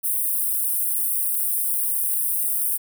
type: high-pass noise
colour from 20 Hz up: white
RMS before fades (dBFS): -23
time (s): 0.03-2.78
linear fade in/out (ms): 20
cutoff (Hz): 8700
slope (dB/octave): 96
effects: none